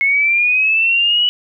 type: linear sweep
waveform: sine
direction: up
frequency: 2174 to 2960 Hz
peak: -11 dBFS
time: 0.01-1.29 s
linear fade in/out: 0 ms
effects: none